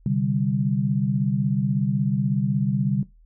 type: chord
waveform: sine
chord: C suspended second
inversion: none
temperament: just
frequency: 130.81 / 147.16 / 196.22 Hz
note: C3 / D3 / G3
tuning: 0 / +4 / +2 cents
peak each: -24 dBFS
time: 0.06-3.03 s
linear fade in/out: 2 ms
effects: noise-tail reverb RT60 0.2 s tail -18 dB re dry + added 40 Hz sine -50 dBFS peak until 3.25 s